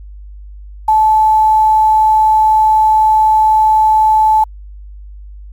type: tone with quantisation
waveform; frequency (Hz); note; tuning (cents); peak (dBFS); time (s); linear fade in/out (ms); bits
sine; 868; A5; -24; -6; 0.88-4.44; 5; 6
effects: added 50 Hz sine -29 dBFS peak until 5.52 s + MP3 96 kbps